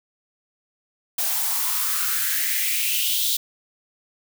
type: noise with high-pass filter sweep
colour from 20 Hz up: blue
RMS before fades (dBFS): -23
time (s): 1.18-3.37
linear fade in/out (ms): 5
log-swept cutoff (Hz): 670 to 3800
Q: 4.5
effects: none